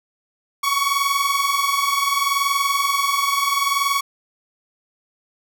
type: tone pair together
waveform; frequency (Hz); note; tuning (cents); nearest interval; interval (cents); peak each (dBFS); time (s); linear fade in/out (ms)
sawtooth; 1108.7 / 1129.4; C#6 / C#6; 0 / +32; unison; 32; -17; 0.63-4.01; 10
effects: none